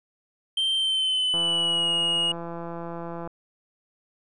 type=tone with pitch glide; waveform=triangle; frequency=3136 to 2876 Hz; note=G7 to F#7; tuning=0 to -50 cents; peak=-20 dBFS; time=0.57-2.32 s; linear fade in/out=5 ms; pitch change=-150 cents; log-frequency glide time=0.75-1.91 s
type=click train; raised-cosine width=1 ms; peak=-22 dBFS; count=328; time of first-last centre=1.34-3.275 s; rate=169 Hz
effects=resampled to 24000 Hz